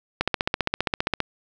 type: click train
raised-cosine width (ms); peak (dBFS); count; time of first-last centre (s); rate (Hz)
0.3; -5; 16; 0.21-1.203; 15.1
effects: none